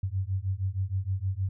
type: beating tone pair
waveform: sine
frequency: 92.5 / 98.9 Hz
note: F#2 / G2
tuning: 0 / +16 cents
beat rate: 6.4 Hz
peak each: -30 dBFS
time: 0.03-1.49 s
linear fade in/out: 5 ms
effects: none